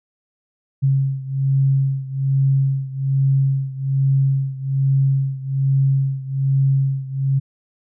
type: beating tone pair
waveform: sine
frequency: 135.5 / 136.7 Hz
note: C#3 / C#3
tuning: -39 / -24 cents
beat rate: 1.2 Hz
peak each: -17 / -20 dBFS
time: 0.82-7.4 s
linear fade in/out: 20 ms
effects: none